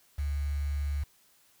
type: tone with quantisation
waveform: sine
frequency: 71.7 Hz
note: D2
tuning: 41 cents flat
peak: -28 dBFS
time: 0.18-1.04 s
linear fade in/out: 10 ms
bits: 8
effects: white hiss -64 dBFS RMS until 1.6 s